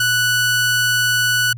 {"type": "tone", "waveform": "sawtooth", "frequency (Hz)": 1480, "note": "F#6", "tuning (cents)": 0, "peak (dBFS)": -11, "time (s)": [0, 1.53], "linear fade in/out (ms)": 5, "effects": ["added 119 Hz sine -29 dBFS peak until 1.57 s"]}